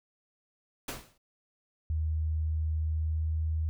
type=noise with exponential decay; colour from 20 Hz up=pink; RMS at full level=-33 dBFS; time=0.88-1.18 s; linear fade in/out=5 ms; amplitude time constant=64 ms
type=tone with pitch glide; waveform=sine; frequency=78.5 to 79.18 Hz; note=D#2 to D#2; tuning=+16 to +31 cents; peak=-27 dBFS; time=1.9-3.69 s; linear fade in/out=0 ms; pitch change=+15 cents; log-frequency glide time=2.78-3.41 s
effects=none